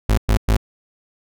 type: tone bursts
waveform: 35% pulse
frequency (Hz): 53.6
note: A1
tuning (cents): -45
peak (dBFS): -11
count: 3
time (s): 0.09-0.568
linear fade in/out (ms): 5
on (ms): 86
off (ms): 110
effects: none